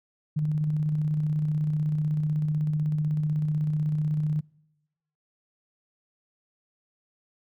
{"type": "tone with tremolo", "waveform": "sine", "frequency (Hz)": 152.1, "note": "D#3", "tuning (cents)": -39, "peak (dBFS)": -22, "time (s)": [0.36, 4.41], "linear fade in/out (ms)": 10, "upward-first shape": "square", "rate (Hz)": 16, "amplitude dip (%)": 25, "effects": ["noise-tail reverb RT60 1.0 s tail -26 dB re dry"]}